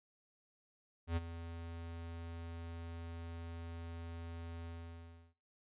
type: tone with ADSR envelope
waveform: square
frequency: 83.8 Hz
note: E2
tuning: 29 cents sharp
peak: -32 dBFS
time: 1.07-5.34 s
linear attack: 96 ms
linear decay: 27 ms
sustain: -13 dB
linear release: 680 ms
effects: noise-tail reverb RT60 0.5 s tail -25 dB re dry + resampled to 8000 Hz